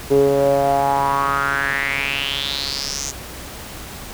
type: tone with band-pass filter sweep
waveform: sawtooth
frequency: 139.1 Hz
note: C#3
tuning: 6 cents sharp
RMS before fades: -19 dBFS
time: 0.1-3.12 s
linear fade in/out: 20 ms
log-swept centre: 390 to 6700 Hz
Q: 5.8
effects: added 60 Hz sine -41 dBFS peak until 4.13 s + pink hiss -34 dBFS RMS until 4.13 s